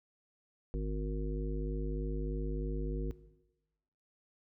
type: harmonic tone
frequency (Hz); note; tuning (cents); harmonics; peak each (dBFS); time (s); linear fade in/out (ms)
51.6; G#1; -10; 1 / 3 / 5 / 7 / 9; -33 / -41 / -44 / -44 / -45; 0.74-3.11; 0
effects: noise-tail reverb RT60 1.0 s tail -17 dB re dry